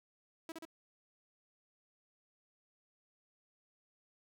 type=tone with echo; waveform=sawtooth; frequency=325.6 Hz; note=E4; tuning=21 cents flat; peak=-38 dBFS; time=0.49-0.52 s; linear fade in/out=2 ms; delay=66 ms; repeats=2; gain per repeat=-2 dB; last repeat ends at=0.652 s; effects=none